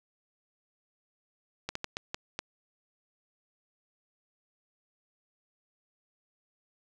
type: slowing click train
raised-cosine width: 0.2 ms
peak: -16 dBFS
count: 6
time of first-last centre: 1.69-2.391 s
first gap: 64 ms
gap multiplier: 1.4
effects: none

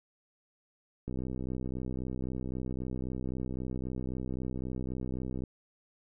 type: click train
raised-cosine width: 3 ms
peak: -24 dBFS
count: 279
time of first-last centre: 1.08-5.437 s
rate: 63.8 Hz
effects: none

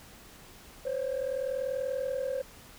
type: tone pair together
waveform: sine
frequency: 514 / 554.4 Hz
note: C5 / C#5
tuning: -31 / 0 cents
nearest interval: minor second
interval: 131 cents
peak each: -30 / -31 dBFS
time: 0.85-2.42 s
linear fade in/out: 10 ms
effects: tanh soft clip ceiling -26 dBFS + pink hiss -52 dBFS RMS until 2.78 s

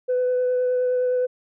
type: tone with vibrato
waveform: sine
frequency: 501 Hz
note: B4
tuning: 25 cents sharp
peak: -17 dBFS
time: 0.08-1.27 s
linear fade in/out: 20 ms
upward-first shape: triangle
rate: 9.7 Hz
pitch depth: 13 cents each way
effects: tanh soft clip ceiling -16 dBFS

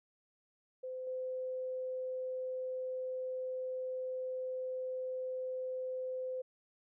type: tone with level steps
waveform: sine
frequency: 513 Hz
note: C5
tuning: 34 cents flat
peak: -39 / -36 dBFS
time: 0.83-6.42 s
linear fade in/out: 10 ms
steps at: 1.07 s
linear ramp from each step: 2 ms
effects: none

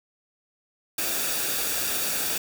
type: noise with comb filter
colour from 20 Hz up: white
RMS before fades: -27 dBFS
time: 0.98-2.38 s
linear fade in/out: 5 ms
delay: 0.97 ms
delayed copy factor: -0.5
effects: none

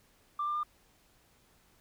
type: tone with pitch steps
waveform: sine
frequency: 1182 / 1193 / 1204.1 Hz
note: D6 / D6 / D6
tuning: +11 / +27 / +43 cents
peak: -29 dBFS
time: 0.39-0.633 s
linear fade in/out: 5 ms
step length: 81 ms
effects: tanh soft clip ceiling -26 dBFS + pink hiss -66 dBFS RMS until 1.8 s

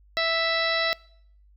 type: harmonic tone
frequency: 659.3 Hz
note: E5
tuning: in tune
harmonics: 1 / 2 / 3 / 4 / 5 / 6 / 7 / 8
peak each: -27 / -31 / -27 / -35 / -38 / -28 / -37 / -35 dBFS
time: 0.17-0.93 s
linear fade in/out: 0 ms
effects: noise-tail reverb RT60 0.6 s tail -23 dB re dry + added 50 Hz sine -53 dBFS peak until 1.56 s

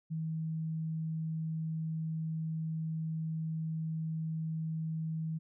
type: tone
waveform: sine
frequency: 160 Hz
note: D#3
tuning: 49 cents sharp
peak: -33 dBFS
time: 0.1-5.39 s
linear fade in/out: 20 ms
effects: none

